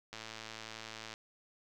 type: click train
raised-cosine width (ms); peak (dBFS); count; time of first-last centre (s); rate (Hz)
0.2; -27; 113; 0.13-1.139; 111
effects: none